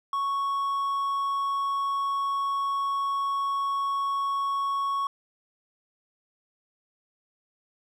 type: tone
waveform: triangle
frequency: 1108.7 Hz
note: C#6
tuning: in tune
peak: -23 dBFS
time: 0.13-5.07 s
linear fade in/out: 2 ms
effects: none